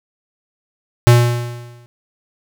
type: tone with exponential decay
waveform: square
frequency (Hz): 120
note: B2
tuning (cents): -49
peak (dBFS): -4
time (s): 1.07-1.86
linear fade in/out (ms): 0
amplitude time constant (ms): 170
effects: none